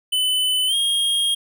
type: tone with pitch glide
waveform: square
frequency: 3013 to 3248 Hz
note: F#7 to G#7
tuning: +31 to -39 cents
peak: -18 dBFS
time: 0.12-1.35 s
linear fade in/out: 10 ms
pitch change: +130 cents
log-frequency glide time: 0.67-0.75 s
effects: none